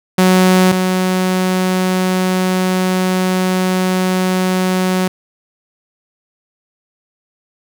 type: tone pair in turn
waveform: sawtooth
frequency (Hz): 185 / 185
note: F#3 / F#3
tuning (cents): 0 / 0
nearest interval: unison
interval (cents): 0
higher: neither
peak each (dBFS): -4 / -9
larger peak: first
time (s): 0.18-0.72 / 0.72-5.08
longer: second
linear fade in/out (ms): 5
effects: none